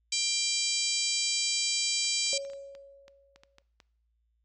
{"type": "harmonic tone", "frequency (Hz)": 790, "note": "G5", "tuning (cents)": 13, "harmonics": [3, 4, 5, 6, 7, 8, 9, 10], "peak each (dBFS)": [-35, -36, -35, -33, -36, -37, -35, -35], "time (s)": [0.12, 2.38], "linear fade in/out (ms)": 5}
{"type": "clicks", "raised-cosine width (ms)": 0.2, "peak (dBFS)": -35, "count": 11, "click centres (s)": [2.048, 2.265, 2.45, 2.5, 2.534, 2.751, 3.081, 3.36, 3.435, 3.584, 3.802]}
{"type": "tone with exponential decay", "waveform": "sine", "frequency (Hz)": 554.4, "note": "C#5", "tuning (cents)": 0, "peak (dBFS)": -32, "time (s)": [2.33, 3.62], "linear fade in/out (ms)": 0, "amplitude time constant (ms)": 280}
{"effects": ["noise-tail reverb RT60 0.7 s tail -21 dB re dry", "added 57 Hz sine -70 dBFS peak until 4.44 s"]}